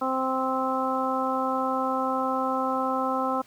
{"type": "harmonic tone", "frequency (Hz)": 261.6, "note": "C4", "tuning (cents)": 0, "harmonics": [1, 2, 3, 4, 5], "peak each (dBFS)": [-30, -30, -30, -30, -30], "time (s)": [0.01, 3.42], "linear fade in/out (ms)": 10, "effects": ["pink hiss -55 dBFS RMS until 3.46 s", "high-pass 100 Hz 12 dB/octave"]}